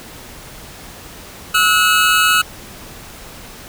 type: tone pair together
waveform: 25% pulse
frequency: 1298 / 1457 Hz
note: E6 / F#6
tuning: -27 / -27 cents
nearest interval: major second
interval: 200 cents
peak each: -10 dBFS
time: 1.54-2.42 s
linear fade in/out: 10 ms
effects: pink hiss -36 dBFS RMS until 3.68 s